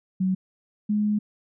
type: tone pair in turn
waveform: sine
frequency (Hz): 187.3 / 209.7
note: F#3 / G#3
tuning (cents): +21 / +17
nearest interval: major second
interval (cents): 196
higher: second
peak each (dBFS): -20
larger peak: neither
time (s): 0.2-0.35 / 0.89-1.19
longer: second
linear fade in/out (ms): 10
effects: none